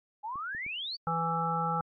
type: exponential sweep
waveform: sine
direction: up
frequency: 817 to 4699 Hz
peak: -34 dBFS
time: 0.23-0.97 s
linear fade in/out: 20 ms
type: clicks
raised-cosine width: 3 ms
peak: -37 dBFS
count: 4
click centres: 0.357 / 0.549 / 0.664 / 1.071 s
type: harmonic tone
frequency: 165.7 Hz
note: E3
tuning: 9 cents sharp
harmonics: 1 / 3 / 5 / 7 / 8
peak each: -34 / -39 / -32 / -40 / -32 dBFS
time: 1.07-1.81 s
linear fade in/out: 2 ms
effects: AAC 48 kbps